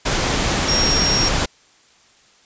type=tone in noise; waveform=sine; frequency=5580 Hz; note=F8; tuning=2 cents flat; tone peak=-17 dBFS; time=0.68-1.29 s; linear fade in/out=10 ms; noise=pink; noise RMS=-19 dBFS; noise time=0.05-1.46 s; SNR=-1 dB; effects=white hiss -53 dBFS RMS until 2.45 s + resampled to 16000 Hz